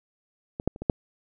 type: clicks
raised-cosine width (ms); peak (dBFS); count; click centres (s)
2; -18 / -9 / -27 / -20 / -6; 5; 0.599 / 0.676 / 0.761 / 0.82 / 0.898
effects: none